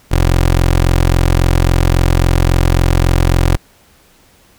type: tone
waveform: 20% pulse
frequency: 43.65 Hz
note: F1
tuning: in tune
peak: -4 dBFS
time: 0.11-3.57 s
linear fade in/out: 10 ms
effects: pink hiss -49 dBFS RMS until 4.58 s